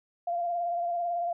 sine tone with vibrato, 693 Hz, F5, 14 cents flat, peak -27 dBFS, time 0.27-1.33 s, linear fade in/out 5 ms, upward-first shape sine, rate 18 Hz, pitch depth 32 cents each way, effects none

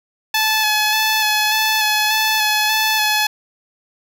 10% pulse tone with vibrato, 861 Hz, A5, 38 cents flat, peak -6 dBFS, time 0.34-3.27 s, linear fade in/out 5 ms, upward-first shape square, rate 1.7 Hz, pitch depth 19 cents each way, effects none

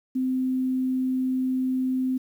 sine tone, 258.3 Hz, C4, 22 cents flat, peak -22 dBFS, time 0.15-2.18 s, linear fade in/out 10 ms, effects 9-bit

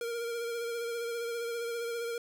square tone with vibrato, 467.7 Hz, A#4, 6 cents sharp, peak -34 dBFS, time 0.01-2.18 s, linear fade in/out 2 ms, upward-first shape sine, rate 15 Hz, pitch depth 28 cents each way, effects none

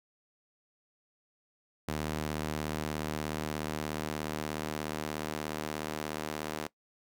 sawtooth tone with high-pass filter sweep, 76.8 Hz, D#2, 22 cents flat, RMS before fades -36 dBFS, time 1.88-6.67 s, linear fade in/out 5 ms, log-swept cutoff 150 to 300 Hz, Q 0.72, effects noise-tail reverb RT60 0.1 s tail -21 dB re dry

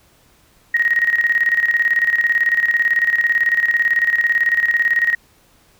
sine tone with tremolo, 1880 Hz, A#6, 14 cents sharp, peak -11 dBFS, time 0.74-5.15 s, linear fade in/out 5 ms, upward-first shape square, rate 18 Hz, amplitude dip 65%, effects pink hiss -54 dBFS RMS until 5.79 s

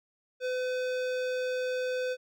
sine tone with hard clipping, 506 Hz, B4, 42 cents sharp, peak -31 dBFS, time 0.4-2.17 s, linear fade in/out 50 ms, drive 17 dB, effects none

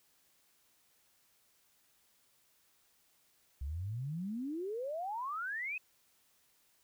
sine exponential sweep, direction up, 64.6 to 2596 Hz, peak -36 dBFS, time 3.61-5.78 s, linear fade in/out 5 ms, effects white hiss -71 dBFS RMS until 6.83 s

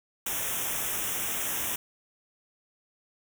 white band-stop noise, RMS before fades -31 dBFS, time 0.26-1.76 s, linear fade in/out 5 ms, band 3600 to 5500 Hz, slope 96 dB/octave, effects none

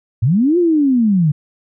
sine linear two-way sweep, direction up then down, 99 to 360 to 140.5 Hz, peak -10 dBFS, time 0.22-1.32 s, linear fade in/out 10 ms, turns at 0.58 s, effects none

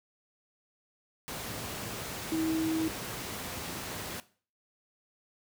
sine tone in noise, 320.7 Hz, E4, 48 cents flat, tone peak -27 dBFS, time 2.32-2.88 s, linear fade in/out 0 ms, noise pink, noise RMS -38 dBFS, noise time 1.28-4.2 s, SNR +8 dB, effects noise-tail reverb RT60 0.4 s tail -17 dB re dry + high-pass 80 Hz 12 dB/octave

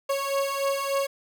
30% pulse beating tone pair, 550 / 553.4 Hz, C#5 / C#5, -14 / -3 cents, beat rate 3.4 Hz, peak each -26 / -24 dBFS, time 0.09-1.07 s, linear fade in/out 10 ms, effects none

